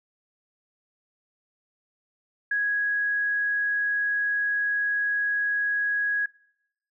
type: tone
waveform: sine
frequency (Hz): 1661.2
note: G#6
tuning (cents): 0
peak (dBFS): -22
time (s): 2.51-6.26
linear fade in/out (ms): 5
effects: noise-tail reverb RT60 0.8 s tail -24 dB re dry